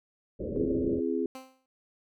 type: low-pass noise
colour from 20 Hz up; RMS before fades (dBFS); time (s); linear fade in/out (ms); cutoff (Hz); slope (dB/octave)
white; -34; 0.39-1.01; 20; 560; 96
type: chord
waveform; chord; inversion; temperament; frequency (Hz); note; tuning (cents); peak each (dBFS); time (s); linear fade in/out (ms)
sine; C augmented; none; equal with one note detuned; 261.6 / 337.5 / 415.3; C4 / E4 / G#4; 0 / +41 / 0; -31; 0.56-1.26; 2
type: tone with exponential decay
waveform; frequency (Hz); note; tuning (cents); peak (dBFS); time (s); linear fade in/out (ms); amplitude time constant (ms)
15% pulse; 261.6; C4; 0; -32; 1.35-1.66; 1; 66
effects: none